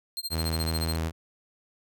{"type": "tone with tremolo", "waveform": "sawtooth", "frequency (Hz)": 4186, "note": "C8", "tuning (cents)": 0, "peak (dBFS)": -26, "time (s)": [0.17, 0.96], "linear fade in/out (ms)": 0, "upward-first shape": "sine", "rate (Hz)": 14, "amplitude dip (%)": 100}
{"type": "tone with vibrato", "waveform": "sawtooth", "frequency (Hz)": 81, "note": "E2", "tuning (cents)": -30, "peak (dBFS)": -23, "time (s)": [0.3, 1.12], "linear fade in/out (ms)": 50, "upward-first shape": "sine", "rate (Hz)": 8, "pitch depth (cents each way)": 10}
{"effects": []}